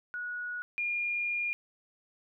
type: tone pair in turn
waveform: sine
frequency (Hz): 1460 / 2417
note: F#6 / D7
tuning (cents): -24 / +49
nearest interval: major sixth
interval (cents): 873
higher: second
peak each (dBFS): -34 / -29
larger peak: second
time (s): 0.14-0.62 / 0.78-1.53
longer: second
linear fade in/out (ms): 0
effects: none